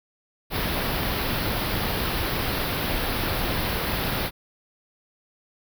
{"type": "band-stop noise", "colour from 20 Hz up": "pink", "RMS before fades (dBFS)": -26, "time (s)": [0.5, 4.31], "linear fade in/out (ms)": 50, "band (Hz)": [5000, 11000], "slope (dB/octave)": 48, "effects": []}